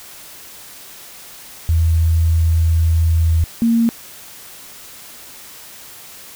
sine tone pair in turn, 82 / 230.7 Hz, E2 / A#3, -9 / -18 cents, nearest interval octave + tritone, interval 1791 cents, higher second, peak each -11 dBFS, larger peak neither, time 1.69-3.44 / 3.62-3.89 s, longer first, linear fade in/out 0 ms, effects white hiss -38 dBFS RMS until 6.35 s

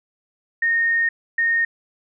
sine tone bursts at uneven times, 1845 Hz, A#6, 18 cents flat, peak -16 dBFS, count 2, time 0.62-1.09 / 1.38-1.65 s, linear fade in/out 5 ms, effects none

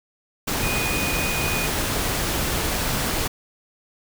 sine tone in noise, 2474 Hz, D#7, 10 cents flat, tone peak -27 dBFS, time 0.62-1.67 s, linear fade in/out 10 ms, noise pink, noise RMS -24 dBFS, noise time 0.47-3.28 s, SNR -6 dB, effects none

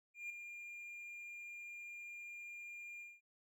triangle tone with ADSR envelope, 2405 Hz, D7, 41 cents sharp, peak -39 dBFS, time 0.14-3.21 s, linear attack 160 ms, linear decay 3 ms, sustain -7 dB, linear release 210 ms, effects none

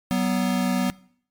square tone pair together, 188.66 / 246.9 Hz, F#3 / B3, +34 / 0 cents, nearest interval perfect fourth, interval 466 cents, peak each -24 dBFS, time 0.11-0.9 s, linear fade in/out 0 ms, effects noise-tail reverb RT60 0.6 s tail -22 dB re dry + MP3 96 kbps

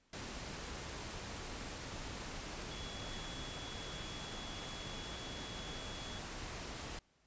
sine tone in noise, 3371 Hz, G#7, 25 cents sharp, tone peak -50 dBFS, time 2.71-6.19 s, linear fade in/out 2 ms, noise pink, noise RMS -45 dBFS, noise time 0.13-6.99 s, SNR -8 dB, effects pink hiss -73 dBFS RMS until 7.26 s + resampled to 16000 Hz

